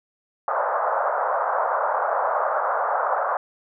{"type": "band-pass noise", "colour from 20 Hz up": "pink", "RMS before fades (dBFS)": -23, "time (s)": [0.48, 3.37], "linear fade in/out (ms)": 2, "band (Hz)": [550, 1400], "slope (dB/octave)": 48, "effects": []}